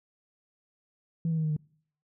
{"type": "tone with pitch steps", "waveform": "sine", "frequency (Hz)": [164.81, 161.42, 158.1, 154.84, 151.66], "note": ["E3", "E3", "D#3", "D#3", "D#3"], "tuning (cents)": [0, -36, 28, -8, -44], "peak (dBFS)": -24, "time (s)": [1.25, 1.565], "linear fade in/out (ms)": 2, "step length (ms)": 63, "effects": ["noise-tail reverb RT60 0.6 s tail -26 dB re dry", "tanh soft clip ceiling -22 dBFS"]}